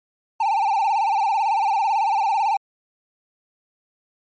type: tone with vibrato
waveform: triangle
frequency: 841 Hz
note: G#5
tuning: 22 cents sharp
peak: -15 dBFS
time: 0.4-2.57 s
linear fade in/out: 5 ms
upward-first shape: sine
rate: 18 Hz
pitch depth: 140 cents each way
effects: MP3 32 kbps